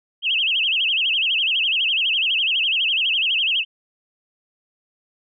sine tone with vibrato, 2902 Hz, F#7, 34 cents flat, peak -17 dBFS, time 0.22-3.65 s, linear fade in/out 50 ms, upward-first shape sine, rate 12 Hz, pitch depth 210 cents each way, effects none

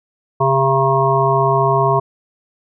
harmonic tone with a mistuned harmonic, 135.4 Hz, C#3, 40 cents flat, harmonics 1 / 3 / 5 / 7 / 8, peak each -18 / -18 / -18 / -18 / -18 dBFS, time 0.4-2 s, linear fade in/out 10 ms, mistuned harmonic 3, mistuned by -21 cents, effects none

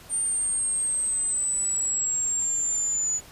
sine linear sweep, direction down, 8880 to 6900 Hz, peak -23 dBFS, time 0.09-3.21 s, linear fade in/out 50 ms, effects pink hiss -48 dBFS RMS until 3.31 s + resampled to 32000 Hz

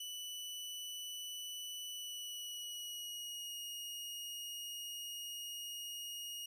sawtooth tone with pitch glide, 2972 to 2871 Hz, F#7 to F7, +7 to +47 cents, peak -40 dBFS, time 0-6.46 s, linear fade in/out 5 ms, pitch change -60 cents, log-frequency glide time 1.9-3.58 s, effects none

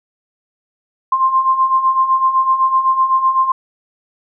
sine beating tone pair, 1046.5 / 1054.4 Hz, C6 / C6, 0 / +13 cents, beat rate 7.9 Hz, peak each -18 / -12 dBFS, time 1.12-3.52 s, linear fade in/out 5 ms, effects none

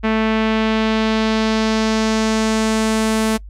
sawtooth tone with low-pass filter sweep, 220 Hz, A3, in tune, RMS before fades -17 dBFS, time 0.03-3.38 s, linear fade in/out 20 ms, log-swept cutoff 2400 to 11000 Hz, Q 1.4, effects noise-tail reverb RT60 0.1 s tail -25 dB re dry + added 50 Hz sine -32 dBFS peak until 3.49 s

